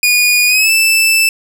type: tone with pitch glide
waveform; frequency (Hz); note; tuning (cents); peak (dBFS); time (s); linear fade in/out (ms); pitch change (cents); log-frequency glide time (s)
sawtooth; 2452 to 2643; D#7 to E7; -26 to +4; -5; 0.03-1.29; 2; +130; 0.47-0.71
effects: none